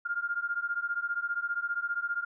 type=beating tone pair; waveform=sine; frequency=1400 / 1415 Hz; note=F6 / F6; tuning=+4 / +22 cents; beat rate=15 Hz; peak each=-32 / -33 dBFS; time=0.05-2.25 s; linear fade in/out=10 ms; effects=none